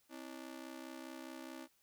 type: ring-modulated tone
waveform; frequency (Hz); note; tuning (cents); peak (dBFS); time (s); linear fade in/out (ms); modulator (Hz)
sawtooth; 293.7; D4; 0; -40; 0.09-1.68; 50; 32.4
effects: white hiss -74 dBFS RMS until 1.82 s